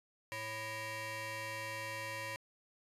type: ring-modulated tone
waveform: 20% pulse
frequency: 440 Hz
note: A4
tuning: in tune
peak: -32 dBFS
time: 0.32-2.36 s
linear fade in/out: 0 ms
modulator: 1430 Hz
effects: resampled to 32000 Hz